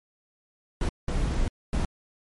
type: noise bursts at uneven times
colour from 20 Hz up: brown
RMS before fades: -25 dBFS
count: 3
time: 0.81-0.89 / 1.08-1.48 / 1.73-1.85 s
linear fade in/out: 2 ms
effects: MP3 48 kbps